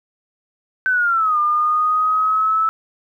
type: linear two-way sweep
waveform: sine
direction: down then up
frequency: 1540 to 1200 to 1312 Hz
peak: -14 dBFS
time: 0.86-2.69 s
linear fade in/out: 0 ms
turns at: 1.39 s
effects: 9-bit